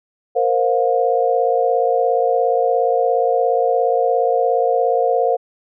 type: chord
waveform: sine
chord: Bb suspended second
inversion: none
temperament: equal with one note detuned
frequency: 466.2 / 523.3 / 711.5 Hz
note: Bb4 / C5 / F5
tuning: 0 / 0 / +32 cents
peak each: -18 dBFS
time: 0.35-5.37 s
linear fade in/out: 20 ms
effects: none